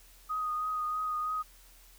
sine tone with vibrato, 1244.5 Hz, D#6, in tune, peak -30 dBFS, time 0.29-1.43 s, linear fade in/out 20 ms, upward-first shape triangle, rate 3.1 Hz, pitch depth 23 cents each way, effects added 41 Hz sine -57 dBFS peak until 1.98 s + white hiss -59 dBFS RMS until 1.98 s

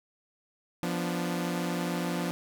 sawtooth chord, B diminished, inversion second, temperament equal, 174.61 / 246.9 / 293.7 Hz, F3 / B3 / D4, 0 / 0 / 0 cents, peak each -27 / -32 / -32 dBFS, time 0.83-2.31 s, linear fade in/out 0 ms, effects none

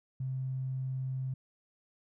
triangle tone with tanh clipping, 131.1 Hz, C3, 4 cents sharp, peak -32 dBFS, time 0.2-1.34 s, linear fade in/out 5 ms, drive 3 dB, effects none

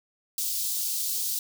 white high-pass noise, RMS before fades -29 dBFS, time 0.38-1.39 s, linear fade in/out 2 ms, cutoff 4000 Hz, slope 24 dB/octave, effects none

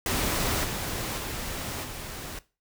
pink noise with level steps, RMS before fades -27 / -32 / -34 / -38 dBFS, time 0.06-2.39 s, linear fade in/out 2 ms, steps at 0.63 / 1.17 / 1.83 s, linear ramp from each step 20 ms, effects noise-tail reverb RT60 0.3 s tail -18 dB re dry

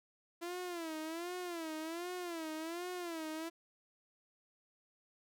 sawtooth tone with vibrato, 336.4 Hz, E4, 35 cents sharp, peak -36 dBFS, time 0.41-3.5 s, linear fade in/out 20 ms, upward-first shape sine, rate 1.3 Hz, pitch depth 130 cents each way, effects none

